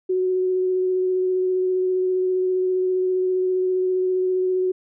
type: tone with vibrato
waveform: sine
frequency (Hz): 370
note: F#4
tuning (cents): 0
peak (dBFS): -18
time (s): 0.09-4.72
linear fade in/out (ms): 10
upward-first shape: sine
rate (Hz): 15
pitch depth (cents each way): 12
effects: none